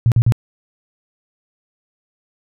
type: tone bursts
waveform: sine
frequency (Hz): 116.5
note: A#2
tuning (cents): -1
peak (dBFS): -9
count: 3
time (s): 0.06-0.322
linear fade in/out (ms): 0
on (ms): 58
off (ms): 44
effects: none